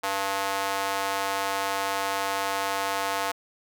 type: tone with high-pass filter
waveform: square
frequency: 98 Hz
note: G2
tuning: in tune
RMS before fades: -28 dBFS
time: 0.03-3.32 s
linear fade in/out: 10 ms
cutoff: 790 Hz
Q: 1.5
effects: none